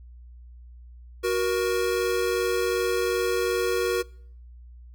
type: tone pair together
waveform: square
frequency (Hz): 370.5 / 473.1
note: F#4 / A#4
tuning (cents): +2 / +26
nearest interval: major third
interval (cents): 424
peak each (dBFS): -26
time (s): 1.23-4.03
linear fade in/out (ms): 20
effects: noise-tail reverb RT60 0.6 s tail -25 dB re dry + added 60 Hz sine -43 dBFS peak until 4.94 s